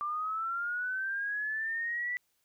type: linear sweep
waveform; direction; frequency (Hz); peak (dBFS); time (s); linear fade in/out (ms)
sine; up; 1174.7 to 1975.5; -31; 0.01-2.17; 0
effects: white hiss -75 dBFS RMS until 2.44 s